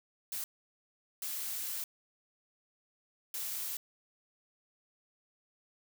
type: noise bursts at uneven times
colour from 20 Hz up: blue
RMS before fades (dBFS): -38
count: 3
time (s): 0.32-0.44 / 1.22-1.84 / 3.34-3.77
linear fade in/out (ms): 2
effects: none